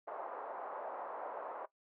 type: band-pass noise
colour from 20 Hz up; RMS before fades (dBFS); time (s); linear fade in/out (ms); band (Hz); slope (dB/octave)
pink; -44; 0.07-1.66; 10; 540 to 1100; 24
effects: noise-tail reverb RT60 0.1 s tail -17 dB re dry